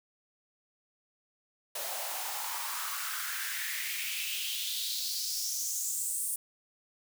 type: noise with high-pass filter sweep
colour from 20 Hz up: white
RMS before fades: -35 dBFS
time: 1.75-6.36 s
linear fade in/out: 5 ms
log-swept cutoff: 580 to 9500 Hz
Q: 4
effects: none